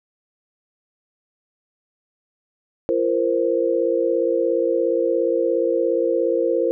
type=chord; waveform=sine; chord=F suspended fourth; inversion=none; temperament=equal with one note detuned; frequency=341.6 / 466.2 / 523.3 Hz; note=F4 / Bb4 / C5; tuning=-38 / 0 / 0 cents; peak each=-22 / -21 / -21 dBFS; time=2.89-6.71 s; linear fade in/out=0 ms; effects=none